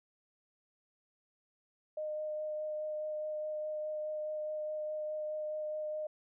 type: tone with vibrato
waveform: sine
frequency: 612 Hz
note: D#5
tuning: 29 cents flat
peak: -35 dBFS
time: 1.97-6.07 s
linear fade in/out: 5 ms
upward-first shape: sine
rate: 4.8 Hz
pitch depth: 10 cents each way
effects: none